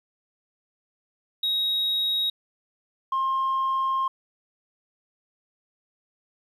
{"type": "tone pair in turn", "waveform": "sine", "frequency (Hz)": [3790, 1063.5], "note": ["A#7", "C6"], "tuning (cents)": [28, 28], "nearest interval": "octave + minor seventh", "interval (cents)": 2200, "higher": "first", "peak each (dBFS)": -20, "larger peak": "neither", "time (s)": [[1.43, 2.3], [3.12, 4.08]], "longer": "second", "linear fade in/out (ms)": 5, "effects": ["tanh soft clip ceiling -20 dBFS", "10-bit"]}